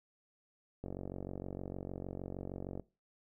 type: click train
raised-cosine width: 2 ms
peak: -28 dBFS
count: 92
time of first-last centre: 0.84-2.797 s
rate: 46.5 Hz
effects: noise-tail reverb RT60 0.3 s tail -21 dB re dry